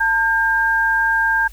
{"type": "tone pair together", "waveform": "sine", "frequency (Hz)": [898.8, 1600], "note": ["A5", "G6"], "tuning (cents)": [37, 35], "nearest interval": "minor seventh", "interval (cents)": 998, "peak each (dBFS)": [-20, -15], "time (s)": [0, 1.48], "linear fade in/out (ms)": 10, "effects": ["added 50 Hz sine -37 dBFS peak until 1.52 s", "white hiss -49 dBFS RMS until 1.52 s"]}